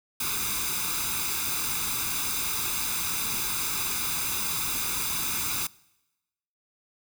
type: noise with comb filter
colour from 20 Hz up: white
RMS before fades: -29 dBFS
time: 0.2-5.67 s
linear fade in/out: 5 ms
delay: 0.81 ms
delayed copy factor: +0.75
effects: noise-tail reverb RT60 1.0 s tail -23 dB re dry